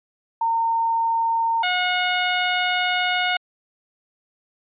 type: tone pair in turn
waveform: sine / 10% pulse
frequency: 914 / 725.4 Hz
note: A#5 / F#5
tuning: -34 / -34 cents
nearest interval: major third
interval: 400 cents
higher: first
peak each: -18 / -10 dBFS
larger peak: second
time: 0.41-1.63 / 1.63-3.37 s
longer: second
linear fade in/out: 5 ms
effects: resampled to 8000 Hz